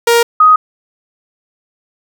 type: tone pair in turn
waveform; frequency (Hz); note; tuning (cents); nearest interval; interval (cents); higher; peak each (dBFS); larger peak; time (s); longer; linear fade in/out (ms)
sawtooth / sine; 469 / 1252.1; A#4 / D#6; +11 / +11; octave + perfect fourth; 1700; second; -3; neither; 0.07-0.23 / 0.4-0.56; neither; 5
effects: none